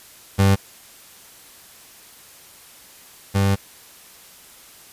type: tone pair in turn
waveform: 30% pulse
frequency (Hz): 98 / 98.52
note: G2 / G2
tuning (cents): 0 / +9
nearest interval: unison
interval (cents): 9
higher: second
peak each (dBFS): -10 / -13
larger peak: first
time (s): 0.38-0.56 / 3.34-3.56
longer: second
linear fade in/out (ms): 20
effects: white hiss -46 dBFS RMS until 4.92 s + resampled to 32000 Hz